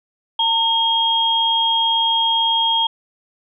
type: tone pair together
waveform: sine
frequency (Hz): 910 / 3251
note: A#5 / G#7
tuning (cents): -42 / -38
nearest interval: octave + minor seventh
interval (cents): 2204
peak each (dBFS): -19 / -16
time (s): 0.39-2.87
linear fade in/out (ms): 5
effects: none